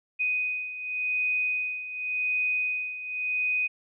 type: beating tone pair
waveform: sine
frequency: 2495 / 2495.89 Hz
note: D#7 / D#7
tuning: +4 / +5 cents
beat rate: 0.89 Hz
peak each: -32 / -27 dBFS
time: 0.19-3.68 s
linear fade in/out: 20 ms
effects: none